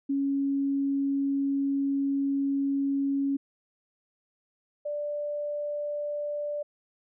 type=tone pair in turn; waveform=sine; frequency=277 / 588 Hz; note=C#4 / D5; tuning=-1 / +2 cents; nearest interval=octave + minor second; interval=1303 cents; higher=second; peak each=-24 / -29 dBFS; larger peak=first; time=0.09-3.37 / 4.85-6.63 s; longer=first; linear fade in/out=10 ms; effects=none